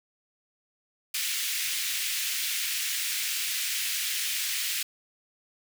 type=high-pass noise; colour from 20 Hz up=pink; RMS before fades=-30 dBFS; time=1.14-4.83 s; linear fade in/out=5 ms; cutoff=2100 Hz; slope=24 dB/octave; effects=none